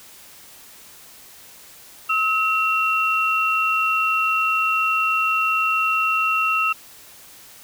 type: tone pair together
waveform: sine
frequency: 1287.9 / 2729 Hz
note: E6 / F7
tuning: -41 / -41 cents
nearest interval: octave + minor second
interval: 1300 cents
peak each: -20 dBFS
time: 2.09-6.73 s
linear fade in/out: 10 ms
effects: white hiss -45 dBFS RMS until 7.63 s